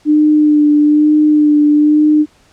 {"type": "tone with vibrato", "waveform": "sine", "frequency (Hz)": 299.8, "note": "D4", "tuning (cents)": 36, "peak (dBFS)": -6, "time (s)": [0.05, 2.26], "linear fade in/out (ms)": 50, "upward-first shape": "sine", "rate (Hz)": 1.1, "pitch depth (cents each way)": 21, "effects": ["pink hiss -50 dBFS RMS until 2.52 s", "low-pass 8000 Hz 12 dB/octave"]}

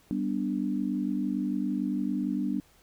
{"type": "chord", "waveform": "sine", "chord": "G major", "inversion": "none", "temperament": "equal", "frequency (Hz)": [196, 246.9, 293.7], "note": ["G3", "B3", "D4"], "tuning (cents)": [0, 0, 0], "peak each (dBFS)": -31, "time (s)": [0.11, 2.6], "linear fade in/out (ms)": 0, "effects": ["pink hiss -61 dBFS RMS until 2.82 s"]}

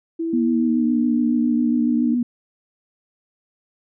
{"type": "tone with pitch glide", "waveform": "sine", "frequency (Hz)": [329.6, 300.5], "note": ["E4", "D4"], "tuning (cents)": [0, 40], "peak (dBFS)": -21, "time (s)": [0.19, 2.15], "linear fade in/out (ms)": 10, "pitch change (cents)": -160, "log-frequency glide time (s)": [0.48, 0.98]}
{"type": "tone with vibrato", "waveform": "sine", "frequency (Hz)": 240, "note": "B3", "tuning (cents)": -49, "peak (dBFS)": -17, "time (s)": [0.33, 2.23], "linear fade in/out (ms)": 5, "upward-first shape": "triangle", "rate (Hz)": 7.2, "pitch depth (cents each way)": 47}
{"effects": []}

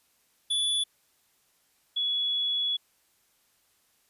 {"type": "tone pair in turn", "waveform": ["square", "sine"], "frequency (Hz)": [3446, 3385], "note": ["A7", "G#7"], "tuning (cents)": [-37, 32], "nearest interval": "unison", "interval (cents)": 31, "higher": "first", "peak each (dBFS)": -25, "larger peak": "neither", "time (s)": [[0.5, 0.84], [1.96, 2.77]], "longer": "second", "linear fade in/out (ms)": 10, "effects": ["white hiss -68 dBFS RMS until 4.09 s", "resampled to 32000 Hz"]}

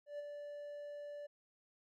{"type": "tone with ADSR envelope", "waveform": "triangle", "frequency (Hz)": 583, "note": "D5", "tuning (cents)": -13, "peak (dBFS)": -38, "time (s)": [0.06, 1.27], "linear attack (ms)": 130, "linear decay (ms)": 22, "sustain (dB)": -5, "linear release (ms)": 13, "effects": []}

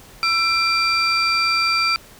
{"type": "tone cluster", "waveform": "sine", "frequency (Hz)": [1341, 2366, 4683], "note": ["E6", "D7", "D8"], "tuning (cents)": [29, 12, -6], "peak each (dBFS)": -19, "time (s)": [0.23, 1.96], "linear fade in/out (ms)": 0, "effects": ["tanh soft clip ceiling -11 dBFS", "pink hiss -45 dBFS RMS until 2.19 s"]}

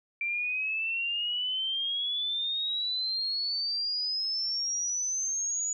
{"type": "exponential sweep", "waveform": "sine", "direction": "up", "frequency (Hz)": [2349, 6900], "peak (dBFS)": -28, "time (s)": [0.21, 5.73], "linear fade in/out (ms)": 2, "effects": []}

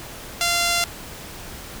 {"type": "tone with band-pass filter", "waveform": "sawtooth", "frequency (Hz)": 691, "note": "F5", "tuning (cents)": -19, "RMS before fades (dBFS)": -21, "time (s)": [0.41, 0.84], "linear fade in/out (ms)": 0, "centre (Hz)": 5700, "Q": 0.63, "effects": ["pink hiss -37 dBFS RMS until 1.8 s"]}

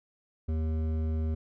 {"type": "tone with hard clipping", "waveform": "triangle", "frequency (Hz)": 79.1, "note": "D#2", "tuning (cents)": 29, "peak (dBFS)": -29, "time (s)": [0.48, 1.35], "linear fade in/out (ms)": 10, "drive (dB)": 15, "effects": []}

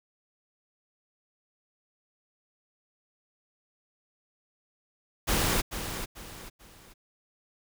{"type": "noise with echo", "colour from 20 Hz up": "pink", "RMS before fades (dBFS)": -26, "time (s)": [5.27, 5.62], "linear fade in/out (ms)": 20, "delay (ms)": 440, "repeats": 3, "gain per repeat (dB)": -9, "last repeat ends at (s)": 6.94, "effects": []}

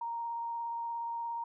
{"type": "tone with vibrato", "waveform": "sine", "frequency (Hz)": 932.3, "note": "A#5", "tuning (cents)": 0, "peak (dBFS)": -34, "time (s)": [0.01, 1.44], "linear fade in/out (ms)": 5, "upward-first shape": "triangle", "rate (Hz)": 17, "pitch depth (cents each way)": 12, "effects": []}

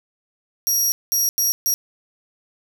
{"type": "tone bursts at uneven times", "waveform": "25% pulse", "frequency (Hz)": 5680, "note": "F8", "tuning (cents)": 28, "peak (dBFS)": -12, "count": 4, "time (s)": [[0.67, 0.92], [1.12, 1.29], [1.38, 1.52], [1.66, 1.74]], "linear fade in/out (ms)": 0, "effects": []}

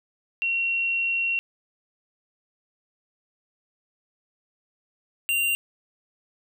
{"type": "tone pair in turn", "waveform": ["sine", "square"], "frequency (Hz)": [2736, 2774], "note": ["F7", "F7"], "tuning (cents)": [-36, -12], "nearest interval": "unison", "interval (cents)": 24, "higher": "second", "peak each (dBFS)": -22, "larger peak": "neither", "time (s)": [[0.42, 1.39], [5.29, 5.55]], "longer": "first", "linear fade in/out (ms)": 0, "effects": []}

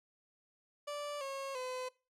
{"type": "tone with pitch steps", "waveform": "30% pulse", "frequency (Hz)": [584, 544.9, 508.4], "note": ["D5", "C#5", "C5"], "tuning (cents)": [-10, -30, -50], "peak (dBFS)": -36, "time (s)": [0.87, 1.89], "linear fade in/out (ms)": 10, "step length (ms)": 340, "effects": ["noise-tail reverb RT60 0.3 s tail -21 dB re dry", "low-pass 10000 Hz 12 dB/octave"]}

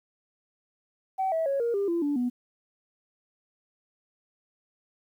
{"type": "tone with pitch steps", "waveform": "sine", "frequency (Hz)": [763, 649.1, 552.1, 469.7, 399.5, 339.9, 289.1, 245.9], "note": ["G5", "E5", "C#5", "A#4", "G4", "F4", "D4", "B3"], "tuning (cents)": [-47, -27, -7, 13, 33, -47, -27, -7], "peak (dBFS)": -23, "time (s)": [1.18, 2.3], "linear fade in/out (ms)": 20, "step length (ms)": 140, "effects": ["tanh soft clip ceiling -20 dBFS", "10-bit"]}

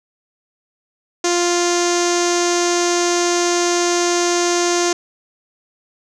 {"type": "tone with low-pass filter", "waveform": "sawtooth", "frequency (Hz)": 349.2, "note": "F4", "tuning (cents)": 0, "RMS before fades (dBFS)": -17, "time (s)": [1.24, 4.93], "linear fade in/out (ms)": 5, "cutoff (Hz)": 6400, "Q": 5.1, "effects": []}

